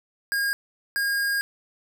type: tone bursts at uneven times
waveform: square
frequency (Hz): 1624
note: G#6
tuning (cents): -39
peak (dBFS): -23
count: 2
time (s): 0.32-0.53 / 0.96-1.41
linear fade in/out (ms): 0
effects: none